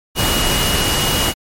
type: tone in noise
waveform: sine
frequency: 2893 Hz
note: F#7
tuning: 40 cents flat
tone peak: -21 dBFS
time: 0.15-1.34 s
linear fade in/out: 50 ms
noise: pink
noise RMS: -17 dBFS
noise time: 0.15-1.34 s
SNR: -7 dB
effects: MP3 64 kbps